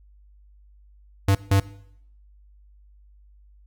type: tone bursts at uneven times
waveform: square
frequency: 98 Hz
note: G2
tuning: in tune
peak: -16 dBFS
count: 2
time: 1.28-1.35 / 1.51-1.6 s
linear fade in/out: 5 ms
effects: noise-tail reverb RT60 0.7 s tail -18 dB re dry + added 50 Hz sine -50 dBFS peak until 3.66 s